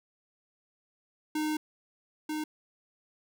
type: tone pair in turn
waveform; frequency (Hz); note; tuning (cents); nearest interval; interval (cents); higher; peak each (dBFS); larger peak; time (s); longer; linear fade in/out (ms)
square; 307 / 307; D#4 / D#4; -23 / -23; unison; 0; neither; -29 / -32; first; 1.35-1.57 / 2.29-2.44; first; 5
effects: none